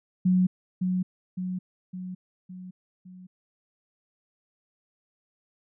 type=tone with echo; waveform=sine; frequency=183.4 Hz; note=F#3; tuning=15 cents flat; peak=-18 dBFS; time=0.25-0.47 s; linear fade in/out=10 ms; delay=560 ms; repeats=5; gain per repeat=-5 dB; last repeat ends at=3.27 s; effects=none